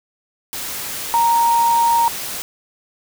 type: tone in noise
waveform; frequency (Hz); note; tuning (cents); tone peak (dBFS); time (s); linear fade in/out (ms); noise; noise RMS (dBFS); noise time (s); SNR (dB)
sine; 932.3; A#5; 0; -12; 1.14-2.08; 0; white; -27; 0.53-2.42; +12
effects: none